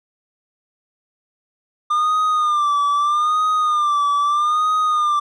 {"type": "tone with vibrato", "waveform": "triangle", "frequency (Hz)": 1200, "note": "D6", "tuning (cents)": 37, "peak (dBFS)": -13, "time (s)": [1.9, 5.2], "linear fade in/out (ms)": 10, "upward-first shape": "sine", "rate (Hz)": 0.79, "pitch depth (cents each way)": 72, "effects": ["resampled to 24000 Hz"]}